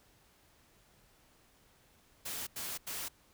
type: noise bursts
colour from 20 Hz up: white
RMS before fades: -40 dBFS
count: 3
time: 2.25-3.086 s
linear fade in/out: 10 ms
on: 220 ms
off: 88 ms
effects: pink hiss -66 dBFS RMS until 3.33 s